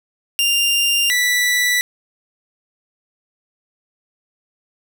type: tone pair in turn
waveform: sawtooth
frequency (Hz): 2794 / 1967.7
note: F7 / B6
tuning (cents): 0 / -7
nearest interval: tritone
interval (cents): 607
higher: first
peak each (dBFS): -11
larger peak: neither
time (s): 0.39-1.1 / 1.1-1.81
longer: neither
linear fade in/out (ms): 0
effects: none

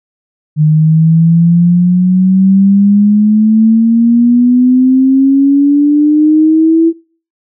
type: exponential sweep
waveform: sine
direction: up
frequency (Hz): 151.7 to 332.5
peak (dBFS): -4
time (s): 0.56-6.93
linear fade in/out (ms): 50
effects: noise-tail reverb RT60 0.4 s tail -22 dB re dry

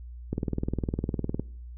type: click train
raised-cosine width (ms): 3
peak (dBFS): -15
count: 22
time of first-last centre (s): 0.33-1.396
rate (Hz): 19.7
effects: noise-tail reverb RT60 0.6 s tail -23 dB re dry + added 60 Hz sine -39 dBFS peak until 1.77 s

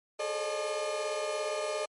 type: tone cluster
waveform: 35% pulse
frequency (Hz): 422.4 / 439.6 / 539 / 606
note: G#4 / A4 / C#5 / D#5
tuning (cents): +29 / -2 / -49 / -46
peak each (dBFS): -38 / -38 / -39 / -31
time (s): 0.19-1.86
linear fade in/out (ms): 10
effects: MP3 48 kbps

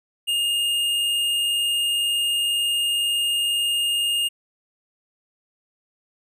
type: tone with hard clipping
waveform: sine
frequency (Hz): 2833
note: F7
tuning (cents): +24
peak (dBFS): -21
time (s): 0.27-4.29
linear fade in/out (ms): 20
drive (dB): 13
effects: resampled to 32000 Hz

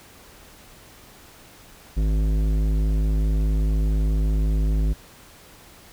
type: tone with tanh clipping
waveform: triangle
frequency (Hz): 52.4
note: G#1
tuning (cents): +16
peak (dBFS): -20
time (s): 1.96-4.94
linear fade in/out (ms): 20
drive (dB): 18
effects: pink hiss -48 dBFS RMS until 5.92 s

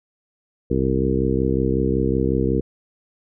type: harmonic tone with a mistuned harmonic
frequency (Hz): 65.41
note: C2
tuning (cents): 0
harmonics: 1 / 2 / 3 / 4 / 5 / 6 / 7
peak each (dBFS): -25 / -25 / -25 / -25 / -25 / -25 / -25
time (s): 0.7-2.61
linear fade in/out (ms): 10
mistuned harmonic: 1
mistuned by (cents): -34
effects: none

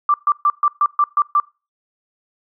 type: tone bursts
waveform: sine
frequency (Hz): 1174.7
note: D6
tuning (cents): 0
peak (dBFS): -11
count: 8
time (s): 0.09-1.4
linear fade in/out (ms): 2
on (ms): 50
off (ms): 130
effects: noise-tail reverb RT60 0.3 s tail -23 dB re dry

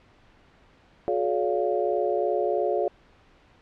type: tone cluster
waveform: sine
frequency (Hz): 363.9 / 427 / 569 / 697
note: F#4 / G#4 / C#5 / F5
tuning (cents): -29 / +48 / +45 / -4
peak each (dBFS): -28 / -27 / -27 / -29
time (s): 1.08-2.88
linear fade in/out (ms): 0
effects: pink hiss -57 dBFS RMS until 3.61 s + low-pass 3000 Hz 12 dB/octave

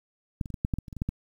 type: clicks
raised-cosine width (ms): 5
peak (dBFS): -15 / -26 / -25 / -20 / -13 / -14 / -19 / -29 / -27 / -25 / -15 / -16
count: 12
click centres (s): 0.412 / 0.458 / 0.503 / 0.542 / 0.649 / 0.738 / 0.786 / 0.882 / 0.928 / 0.967 / 1.019 / 1.09
effects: 9-bit

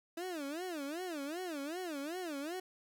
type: tone with vibrato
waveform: 30% pulse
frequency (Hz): 320.4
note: E4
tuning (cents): -49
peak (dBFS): -36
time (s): 0.17-2.6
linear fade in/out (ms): 5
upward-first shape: sine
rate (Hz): 2.6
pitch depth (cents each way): 260
effects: none

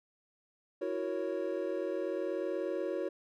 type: chord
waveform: triangle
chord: F# dominant seventh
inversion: third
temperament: equal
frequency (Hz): 329.6 / 370 / 466.2 / 554.4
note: E4 / F#4 / A#4 / C#5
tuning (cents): 0 / 0 / 0 / 0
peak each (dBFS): -37 / -35 / -38 / -35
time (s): 0.81-3.09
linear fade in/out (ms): 10
effects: none

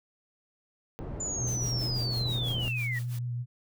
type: low-pass noise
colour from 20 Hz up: pink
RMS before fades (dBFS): -38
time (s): 0.99-2.68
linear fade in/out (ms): 0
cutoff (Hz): 630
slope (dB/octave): 12
type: linear sweep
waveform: sine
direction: down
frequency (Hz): 7090 to 1859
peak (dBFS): -31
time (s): 1.2-2.99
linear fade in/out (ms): 5
type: tone with vibrato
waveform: sine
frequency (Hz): 121.3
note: B2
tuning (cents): -31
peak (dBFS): -30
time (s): 1.38-3.46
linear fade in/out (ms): 50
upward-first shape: sine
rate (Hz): 6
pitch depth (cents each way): 18
type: noise with tremolo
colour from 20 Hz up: white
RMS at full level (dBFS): -47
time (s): 1.47-3.19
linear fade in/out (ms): 5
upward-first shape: sine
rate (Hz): 6.1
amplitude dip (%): 85
effects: none

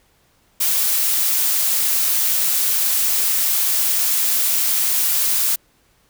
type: noise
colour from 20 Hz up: blue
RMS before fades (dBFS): -18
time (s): 0.6-5.56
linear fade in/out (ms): 10
effects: pink hiss -59 dBFS RMS until 6.09 s

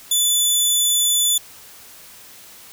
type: tone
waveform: 15% pulse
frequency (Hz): 3485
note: A7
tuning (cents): -17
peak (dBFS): -8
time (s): 0.11-1.38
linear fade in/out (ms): 5
effects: white hiss -43 dBFS RMS until 2.72 s

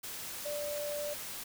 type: tone in noise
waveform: sine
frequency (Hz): 587.3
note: D5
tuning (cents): 0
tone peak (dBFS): -35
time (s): 0.45-1.14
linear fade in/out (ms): 10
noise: white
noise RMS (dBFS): -42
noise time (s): 0.03-1.44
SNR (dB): +4
effects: none

